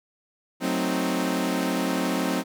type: chord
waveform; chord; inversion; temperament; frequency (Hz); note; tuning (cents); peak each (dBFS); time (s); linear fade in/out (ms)
sawtooth; F# diminished seventh; none; equal with one note detuned; 185 / 221.8 / 261.6 / 311.1; F#3 / A3 / C4 / Eb4; 0 / +14 / 0 / 0; -25 / -28 / -23 / -26; 0.6-2.44; 50
effects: none